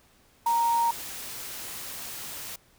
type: tone in noise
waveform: sine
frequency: 932 Hz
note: A#5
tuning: 1 cent flat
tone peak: -21 dBFS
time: 0.46-0.91 s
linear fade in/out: 5 ms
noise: white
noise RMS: -38 dBFS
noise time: 0.46-2.56 s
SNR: +14 dB
effects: pink hiss -61 dBFS RMS until 2.78 s